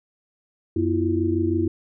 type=tone cluster; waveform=sine; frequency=92.6 / 245.9 / 326 / 352.2 Hz; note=F#2 / B3 / E4 / F4; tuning=+2 / -7 / -19 / +15 cents; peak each=-25 / -29 / -22 / -26 dBFS; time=0.76-1.68 s; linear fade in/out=5 ms; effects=none